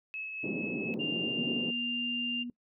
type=tone with tremolo; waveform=sine; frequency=2586 Hz; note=E7; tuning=34 cents flat; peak=-35 dBFS; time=0.14-0.94 s; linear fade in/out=0 ms; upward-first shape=triangle; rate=4.4 Hz; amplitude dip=35%
type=band-pass noise; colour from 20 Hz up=white; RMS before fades=-36 dBFS; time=0.43-1.71 s; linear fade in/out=10 ms; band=170 to 390 Hz; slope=24 dB/octave
type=tone; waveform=sine; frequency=2794 Hz; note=F7; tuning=in tune; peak=-31 dBFS; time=0.99-2.44 s; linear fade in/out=20 ms
type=tone with pitch glide; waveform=sine; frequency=240 to 242.4 Hz; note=B3 to B3; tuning=-49 to -32 cents; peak=-36 dBFS; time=1.36-2.5 s; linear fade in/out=2 ms; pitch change=+17 cents; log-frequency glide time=1.52-2.02 s
effects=noise-tail reverb RT60 0.1 s tail -21 dB re dry